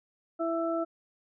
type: harmonic tone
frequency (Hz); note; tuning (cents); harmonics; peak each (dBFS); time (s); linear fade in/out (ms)
331.5; E4; +10; 1 / 2 / 4; -31 / -30 / -36; 0.39-0.85; 20
effects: none